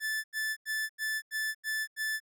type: tone bursts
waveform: 45% pulse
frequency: 1749 Hz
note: A6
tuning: 11 cents flat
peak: -30 dBFS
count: 7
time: 0-2.202 s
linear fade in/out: 50 ms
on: 240 ms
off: 87 ms
effects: none